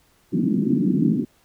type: band-pass noise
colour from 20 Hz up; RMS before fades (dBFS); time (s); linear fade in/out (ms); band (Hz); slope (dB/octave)
pink; -20; 0.32-1.25; 10; 160 to 320; 48
effects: pink hiss -60 dBFS RMS until 1.44 s